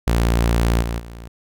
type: tone with level steps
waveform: sawtooth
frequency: 57.8 Hz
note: A#1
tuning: 14 cents flat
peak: -11 / -18 / -30 dBFS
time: 0.07-1.28 s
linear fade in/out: 5 ms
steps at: 0.81 / 0.98 s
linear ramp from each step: 20 ms
effects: none